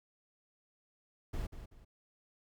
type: noise with echo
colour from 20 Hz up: brown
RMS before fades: -37 dBFS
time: 1.33-1.47 s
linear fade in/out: 10 ms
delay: 190 ms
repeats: 2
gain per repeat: -10 dB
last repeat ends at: 1.85 s
effects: none